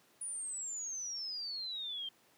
sine exponential sweep, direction down, 9800 to 3136 Hz, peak -38 dBFS, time 0.21-2.09 s, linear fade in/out 5 ms, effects pink hiss -67 dBFS RMS until 2.37 s + high-pass 200 Hz 12 dB/octave

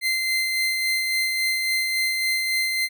30% pulse tone with tremolo, 2076 Hz, C7, 14 cents flat, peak -17 dBFS, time 0.01-2.89 s, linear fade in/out 50 ms, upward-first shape sine, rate 3.6 Hz, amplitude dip 30%, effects none

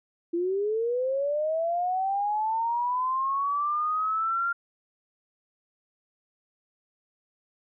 sine linear sweep, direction up, 334.1 to 1398 Hz, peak -24 dBFS, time 0.33-4.53 s, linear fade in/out 10 ms, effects none

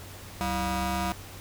20% pulse ring-modulated tone, 259.4 Hz, C4, 15 cents flat, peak -19 dBFS, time 0.41-1.12 s, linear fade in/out 0 ms, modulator 449 Hz, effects added 96 Hz sine -46 dBFS peak until 1.4 s + pink hiss -45 dBFS RMS until 1.4 s

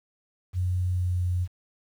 sine tone with pitch glide, 90.7 to 89.76 Hz, F#2 to F2, -34 to +48 cents, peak -23 dBFS, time 0.53-1.48 s, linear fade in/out 50 ms, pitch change -18 cents, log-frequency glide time 0.87-1.25 s, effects 9-bit

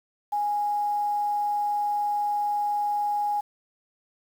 sine tone with quantisation, 827 Hz, G#5, 8 cents flat, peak -23 dBFS, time 0.32-3.41 s, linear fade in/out 10 ms, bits 8, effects none

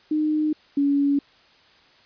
sine tone pair in turn, 306.4 / 282.6 Hz, D#4 / C#4, -27 / +34 cents, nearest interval minor second, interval 139 cents, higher first, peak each -19 / -17 dBFS, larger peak second, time 0.11-0.53 / 0.77-1.19 s, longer neither, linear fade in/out 5 ms, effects white hiss -55 dBFS RMS until 2.05 s + resampled to 11025 Hz

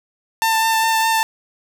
sawtooth tone with vibrato, 894 Hz, A5, 27 cents sharp, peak -11 dBFS, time 0.42-1.23 s, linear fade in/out 0 ms, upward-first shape sine, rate 4.9 Hz, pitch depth 13 cents each way, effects none

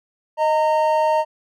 triangle tone pair together, 622.3 / 917.6 Hz, D#5 / A#5, 0 / -28 cents, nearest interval perfect fifth, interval 672 cents, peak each -16 dBFS, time 0.37-1.25 s, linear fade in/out 50 ms, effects none

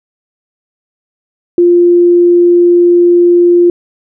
sine tone, 349.2 Hz, F4, in tune, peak -3 dBFS, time 1.58-3.7 s, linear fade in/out 2 ms, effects none

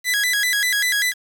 sawtooth tone with vibrato, 1818 Hz, A#6, 44 cents flat, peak -14 dBFS, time 0.04-1.14 s, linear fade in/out 50 ms, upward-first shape square, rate 5.1 Hz, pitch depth 160 cents each way, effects 7-bit

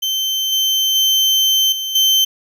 35% pulse tone with level steps, 3100 Hz, G7, 20 cents flat, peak -15 / -12 / -10 / -19 / -9 dBFS, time 0.02-2.25 s, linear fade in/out 10 ms, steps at 0.52 / 0.95 / 1.72 / 1.95 s, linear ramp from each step 5 ms, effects none

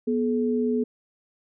sine tone pair together, 243.3 / 427.8 Hz, B3 / A4, -26 / -49 cents, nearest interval minor seventh, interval 977 cents, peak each -23 / -25 dBFS, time 0.07-0.84 s, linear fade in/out 10 ms, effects none

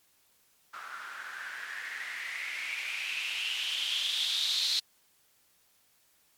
violet noise with low-pass filter sweep, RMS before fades -34 dBFS, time 0.73-4.8 s, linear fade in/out 10 ms, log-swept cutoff 1300 to 4100 Hz, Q 6.3, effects white hiss -67 dBFS RMS until 6.37 s + MP3 96 kbps

